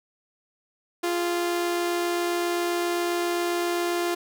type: tone pair together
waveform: sawtooth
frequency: 347.8 / 415.3 Hz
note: F4 / G#4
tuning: -7 / 0 cents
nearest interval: minor third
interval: 307 cents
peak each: -20 / -32 dBFS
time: 1.03-4.15 s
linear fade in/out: 10 ms
effects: none